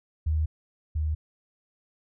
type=tone pair in turn; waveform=sine; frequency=77.78 / 77.02 Hz; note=D#2 / D#2; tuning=0 / -17 cents; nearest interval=unison; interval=17 cents; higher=first; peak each=-22 / -24 dBFS; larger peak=first; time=0.26-0.46 / 0.95-1.15 s; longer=neither; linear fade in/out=10 ms; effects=none